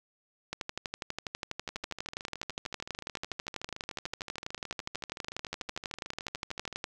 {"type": "two click trains", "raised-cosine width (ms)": 0.2, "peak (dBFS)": [-23, -17], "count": [69, 78], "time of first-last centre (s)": [[1.69, 6.727], [0.53, 6.841]], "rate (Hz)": [13.5, 12.2], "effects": []}